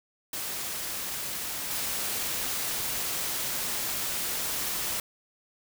white noise with level steps, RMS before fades -34 / -31 dBFS, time 0.33-5 s, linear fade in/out 2 ms, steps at 1.7 s, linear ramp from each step 10 ms, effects none

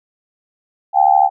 sine tone with amplitude modulation, 784 Hz, G5, in tune, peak -4 dBFS, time 0.93-1.3 s, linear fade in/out 50 ms, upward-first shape sine, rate 73.2 Hz, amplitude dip 100%, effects none

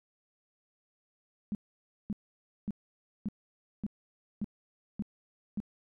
sine tone bursts, 207.7 Hz, G#3, in tune, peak -30 dBFS, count 8, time 1.52-5.602 s, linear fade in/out 0 ms, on 29 ms, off 550 ms, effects none

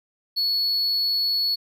triangle tone, 4395 Hz, C#8, 16 cents flat, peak -19 dBFS, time 0.36-1.56 s, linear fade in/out 20 ms, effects none

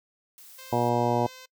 blue noise, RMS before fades -49 dBFS, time 0.38-0.89 s, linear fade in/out 0 ms
5% pulse tone with pitch glide, 523.3 to 514.6 Hz, C5 to C5, 0 to -29 cents, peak -33 dBFS, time 0.58-1.46 s, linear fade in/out 10 ms, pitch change -29 cents, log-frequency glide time 0.92-1.23 s
harmonic tone, 120 Hz, B2, 49 cents flat, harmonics 1 / 2 / 3 / 4 / 5 / 6 / 7 / 8, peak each -30 / -30 / -30 / -30 / -30 / -30 / -30 / -30 dBFS, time 0.72-1.27 s, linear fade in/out 10 ms
effects noise-tail reverb RT60 0.1 s tail -23 dB re dry

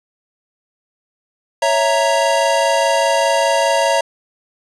square chord, A# diminished, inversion first, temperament equal, 554.4 / 659.3 / 932.3 Hz, C#5 / E5 / A#5, 0 / 0 / 0 cents, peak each -18 dBFS, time 1.62-4.01 s, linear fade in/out 5 ms, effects resampled to 22050 Hz + 7-bit

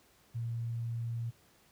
sine tone, 116.54 Hz, A#2, in tune, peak -33 dBFS, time 0.34-1.31 s, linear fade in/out 20 ms, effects pink hiss -65 dBFS RMS until 1.71 s + high-pass 60 Hz 12 dB/octave

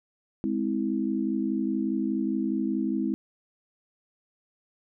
sine chord, Ab augmented, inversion none, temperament just, 207.7 / 259.6 / 324.5 Hz, Ab3 / C4 / E4, 0 / -13 / -27 cents, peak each -29 dBFS, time 0.44-3.14 s, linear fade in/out 0 ms, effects none

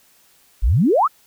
sine exponential sweep, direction up, 41.67 to 1400 Hz, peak -12 dBFS, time 0.62-1.08 s, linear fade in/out 20 ms, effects white hiss -55 dBFS RMS until 1.26 s

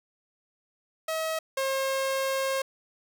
sawtooth tone pair in turn, 640 / 536.5 Hz, D#5 / C5, +49 / +43 cents, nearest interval minor third, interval 306 cents, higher first, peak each -24 / -22 dBFS, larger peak second, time 1.08-1.39 / 1.57-2.62 s, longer second, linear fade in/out 5 ms, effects none

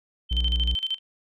sine tone with tremolo, 3097 Hz, G7, 22 cents flat, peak -23 dBFS, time 0.29-0.99 s, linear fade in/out 50 ms, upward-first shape square, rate 13 Hz, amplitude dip 80%
triangle tone, 59 Hz, A#1, 22 cents sharp, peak -20 dBFS, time 0.31-0.75 s, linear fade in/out 5 ms
effects none

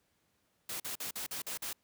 white noise bursts, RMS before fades -39 dBFS, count 7, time 0.69-1.73 s, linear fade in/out 5 ms, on 110 ms, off 45 ms, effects pink hiss -75 dBFS RMS until 1.83 s + high-pass 80 Hz 12 dB/octave

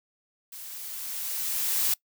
blue noise with level ramp, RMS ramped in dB -42 to -24 dBFS, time 0.52-1.94 s, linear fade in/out 5 ms, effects noise-tail reverb RT60 0.1 s tail -23 dB re dry

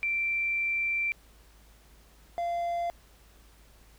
sine / triangle tone pair in turn, 2349 / 689.7 Hz, D7 / F5, 0 / -22 cents, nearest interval octave + major sixth, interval 2122 cents, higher first, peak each -26 dBFS, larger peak neither, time 0.03-1.12 / 2.38-2.9 s, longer first, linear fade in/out 0 ms, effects added 53 Hz sine -56 dBFS peak until 3.98 s + pink hiss -60 dBFS RMS until 3.98 s

